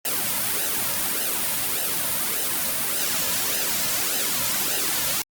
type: noise with flanger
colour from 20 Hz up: white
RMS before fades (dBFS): -24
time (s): 0.05-5.22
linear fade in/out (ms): 2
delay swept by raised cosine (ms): 0.87 to 2.67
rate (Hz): 1.7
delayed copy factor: -0.7
effects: Opus 32 kbps